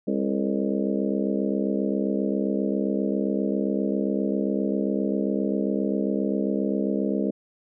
harmonic tone with a mistuned harmonic, 67.5 Hz, C#2, 45 cents flat, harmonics 3 / 4 / 5 / 6 / 7 / 8 / 9, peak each -26 / -28 / -30 / -32 / -33 / -34 / -35 dBFS, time 0.07-7.31 s, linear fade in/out 10 ms, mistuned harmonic 6, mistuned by +93 cents, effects none

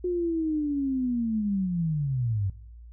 sine linear sweep, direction down, 362.1 to 92.5 Hz, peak -24 dBFS, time 0.04-2.5 s, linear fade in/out 5 ms, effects noise-tail reverb RT60 0.6 s tail -20 dB re dry + added 58 Hz sine -43 dBFS peak until 2.92 s

